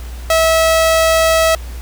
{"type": "tone", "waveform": "sawtooth", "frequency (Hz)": 649, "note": "E5", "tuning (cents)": -27, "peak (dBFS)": -6, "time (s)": [0.3, 1.55], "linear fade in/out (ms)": 2, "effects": ["added 60 Hz sine -25 dBFS peak until 1.81 s", "pink hiss -38 dBFS RMS until 1.81 s"]}